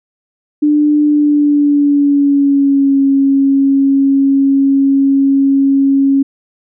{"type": "tone with pitch glide", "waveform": "sine", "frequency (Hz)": [297.4, 274.3], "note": ["D4", "C#4"], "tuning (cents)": [22, -18], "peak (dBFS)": -7, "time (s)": [0.62, 6.23], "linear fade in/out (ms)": 10, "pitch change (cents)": -140, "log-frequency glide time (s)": [1.03, 3.01], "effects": []}